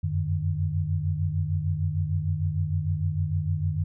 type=tone cluster; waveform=sine; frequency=89 / 95.6 / 151.3 Hz; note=F2 / G2 / D#3; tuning=+33 / -43 / -48 cents; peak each=-28 dBFS; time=0.03-3.84 s; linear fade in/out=10 ms; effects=none